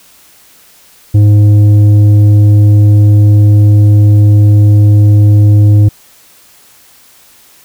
sine tone with tanh clipping, 103.83 Hz, G#2, in tune, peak -3 dBFS, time 1.14-5.89 s, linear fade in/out 10 ms, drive 7 dB, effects white hiss -42 dBFS RMS until 7.64 s

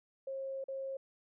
sine tone with dropouts, 538 Hz, C5, 48 cents sharp, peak -37 dBFS, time 0.27-0.97 s, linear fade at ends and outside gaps 5 ms, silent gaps 0.641-0.683 s, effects none

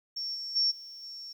sine tone with level steps, 5470 Hz, F8, 37 cents flat, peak -32 / -35 / -23 / -43 / -40 dBFS, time 0.16-1.33 s, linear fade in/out 10 ms, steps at 0.34 / 0.55 / 0.7 / 1.02 s, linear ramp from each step 20 ms, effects 10-bit

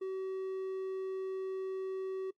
triangle tone, 380 Hz, F#4, 46 cents sharp, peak -33 dBFS, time 0.01-2.31 s, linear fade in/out 10 ms, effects noise-tail reverb RT60 0.1 s tail -23 dB re dry + AAC 64 kbps

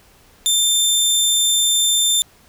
20% pulse tone, 3577 Hz, A7, 28 cents sharp, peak -8 dBFS, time 0.46-2.22 s, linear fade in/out 0 ms, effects pink hiss -51 dBFS RMS until 2.48 s

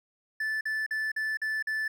triangle tone bursts, 1751 Hz, A6, 9 cents flat, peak -26 dBFS, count 6, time 0.4-1.88 s, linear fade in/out 5 ms, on 210 ms, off 44 ms, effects none

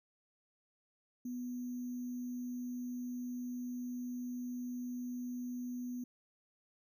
sine tone with sample-and-hold, 246.9 Hz, B3, in tune, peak -38 dBFS, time 1.25-6.04 s, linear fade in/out 5 ms, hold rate 6300 Hz, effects none

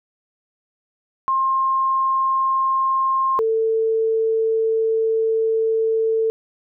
sine tone pair in turn, 1063 / 446.1 Hz, C6 / A4, +27 / +24 cents, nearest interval octave + minor third, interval 1503 cents, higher first, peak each -16 / -16 dBFS, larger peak neither, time 1.28-3.39 / 3.39-6.3 s, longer second, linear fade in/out 0 ms, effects none

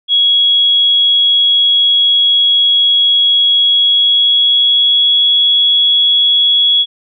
sine tone with pitch glide, 3328 to 3353 Hz, G#7 to G#7, +3 to +16 cents, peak -7 dBFS, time 0.08-6.86 s, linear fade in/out 50 ms, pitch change +13 cents, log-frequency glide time 3.6-5.25 s, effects none

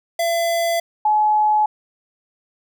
square / sine tone pair in turn, 675 / 850.4 Hz, E5 / G#5, +41 / +41 cents, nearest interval major third, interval 400 cents, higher second, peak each -18 / -13 dBFS, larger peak second, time 0.19-0.8 / 1.05-1.66 s, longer neither, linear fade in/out 5 ms, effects none

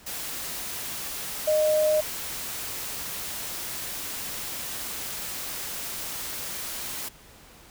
sine tone in noise, 615 Hz, D#5, 20 cents flat, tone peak -19 dBFS, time 1.47-2.01 s, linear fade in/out 10 ms, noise white, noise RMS -34 dBFS, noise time 0.06-7.09 s, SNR +12 dB, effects pink hiss -51 dBFS RMS until 7.7 s

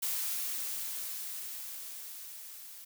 blue noise with level ramp, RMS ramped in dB -33 to -49 dBFS, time 0.02-2.85 s, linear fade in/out 10 ms, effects none

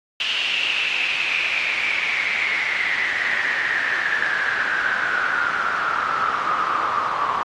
pink noise with band-pass filter sweep, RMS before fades -22 dBFS, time 0.2-7.43 s, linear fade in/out 2 ms, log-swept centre 2900 to 1100 Hz, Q 8.1, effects low-pass 6000 Hz 12 dB/octave + AAC 48 kbps

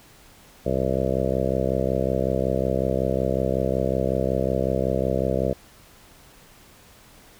harmonic tone, 65.41 Hz, C2, in tune, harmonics 1 / 2 / 3 / 4 / 5 / 6 / 7 / 8 / 9 / 10, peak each -30 / -29 / -29 / -34 / -32 / -31 / -29 / -28 / -28 / -32 dBFS, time 0.65-5.54 s, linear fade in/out 20 ms, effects pink hiss -51 dBFS RMS until 7.39 s

